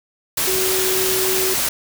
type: tone in noise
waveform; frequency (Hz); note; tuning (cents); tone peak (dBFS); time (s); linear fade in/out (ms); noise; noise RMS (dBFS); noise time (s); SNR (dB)
sine; 375.9; F#4; +27; -21; 0.47-1.54; 5; white; -20; 0.37-1.69; -4
effects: none